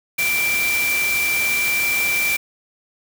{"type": "tone in noise", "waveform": "sine", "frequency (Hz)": 2349, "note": "D7", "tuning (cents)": 0, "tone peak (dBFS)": -18, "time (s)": [0.18, 2.37], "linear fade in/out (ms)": 10, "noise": "white", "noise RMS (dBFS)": -25, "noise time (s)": [0.18, 2.37], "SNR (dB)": 4, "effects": []}